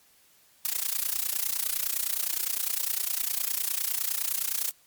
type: noise with amplitude modulation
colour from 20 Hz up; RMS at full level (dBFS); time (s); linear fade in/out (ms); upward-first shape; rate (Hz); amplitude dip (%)
blue; -25; 0.65-4.71; 0; sine; 29.8; 95
effects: white hiss -61 dBFS RMS until 4.86 s + MP3 96 kbps